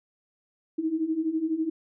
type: beating tone pair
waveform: sine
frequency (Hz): 311.1 / 323.1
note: D#4 / E4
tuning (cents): 0 / -35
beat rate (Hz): 12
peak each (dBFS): -30 / -26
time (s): 0.78-1.7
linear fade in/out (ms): 10
effects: none